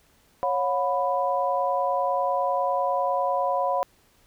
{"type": "tone cluster", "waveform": "sine", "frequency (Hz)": [552, 722, 992], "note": ["C#5", "F#5", "B5"], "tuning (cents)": [-7, -43, 7], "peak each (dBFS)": -26, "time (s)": [0.43, 3.83], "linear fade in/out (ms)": 0, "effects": ["pink hiss -61 dBFS RMS until 4.26 s"]}